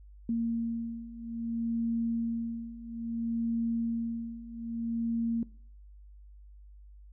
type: beating tone pair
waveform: sine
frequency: 230.3 / 230.9 Hz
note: A#3 / A#3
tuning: -21 / -16 cents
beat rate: 0.6 Hz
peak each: -34 / -31 dBFS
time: 0.29-5.43 s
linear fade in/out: 2 ms
effects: noise-tail reverb RT60 0.5 s tail -21 dB re dry + added 50 Hz sine -49 dBFS peak until 7.12 s